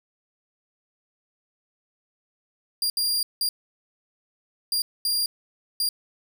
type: tone bursts at uneven times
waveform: sawtooth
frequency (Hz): 4790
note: D8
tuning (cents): +33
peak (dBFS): -19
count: 6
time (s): 2.82-2.9 / 2.97-3.23 / 3.41-3.49 / 4.72-4.82 / 5.05-5.26 / 5.8-5.89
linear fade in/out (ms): 2
effects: none